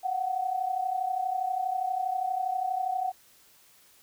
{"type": "tone pair together", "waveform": "sine", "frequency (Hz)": [720.6, 753], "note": ["F#5", "F#5"], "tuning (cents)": [-46, 30], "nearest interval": "minor second", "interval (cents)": 76, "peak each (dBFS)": [-32, -28], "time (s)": [0.03, 3.12], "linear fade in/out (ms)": 20, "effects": ["white hiss -59 dBFS RMS until 4.02 s"]}